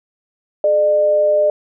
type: tone pair together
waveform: sine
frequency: 425.6 / 601.9 Hz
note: G#4 / D5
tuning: +42 / +42 cents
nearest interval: tritone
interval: 600 cents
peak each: -22 / -11 dBFS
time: 0.64-1.5 s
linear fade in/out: 2 ms
effects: none